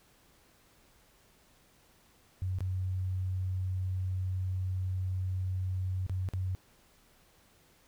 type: tone with dropouts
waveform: sine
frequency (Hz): 93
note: F#2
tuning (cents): +9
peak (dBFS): -30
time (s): 2.42-6.55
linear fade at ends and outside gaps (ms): 0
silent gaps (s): 2.586-2.606 / 6.065-6.096 / 6.288-6.336
effects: pink hiss -64 dBFS RMS until 7.87 s